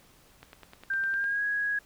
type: click train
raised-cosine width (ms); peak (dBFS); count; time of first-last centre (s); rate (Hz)
0.3; -30; 9; 0.43-1.241; 9.86
type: tone with pitch glide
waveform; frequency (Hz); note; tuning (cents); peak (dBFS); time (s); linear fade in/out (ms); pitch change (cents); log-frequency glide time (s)
sine; 1575 to 1659; G6 to G#6; +8 to -2; -26; 0.9-1.79; 5; +90; 1.11-1.44
effects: pink hiss -59 dBFS RMS until 1.85 s